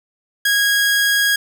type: tone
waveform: sawtooth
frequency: 1645 Hz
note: G#6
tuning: 17 cents flat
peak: -10 dBFS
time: 0.45-1.36 s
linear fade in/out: 5 ms
effects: none